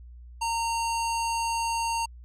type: tone with low-pass filter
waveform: square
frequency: 920 Hz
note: A#5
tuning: 23 cents flat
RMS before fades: -28 dBFS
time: 0.41-2.06 s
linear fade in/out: 10 ms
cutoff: 8200 Hz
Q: 1.9
effects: added 60 Hz sine -43 dBFS peak until 2.24 s